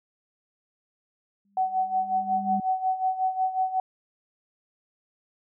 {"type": "tone with exponential growth", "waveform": "sine", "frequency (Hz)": 199.5, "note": "G3", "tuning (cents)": 31, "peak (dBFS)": -26, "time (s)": [1.45, 2.6], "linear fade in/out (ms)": 2, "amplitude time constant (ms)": 250}
{"type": "tone with tremolo", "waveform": "sine", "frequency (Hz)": 752, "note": "F#5", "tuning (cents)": 28, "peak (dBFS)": -20, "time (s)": [1.57, 3.8], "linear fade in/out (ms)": 2, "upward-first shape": "sine", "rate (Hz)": 5.5, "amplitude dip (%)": 75}
{"effects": []}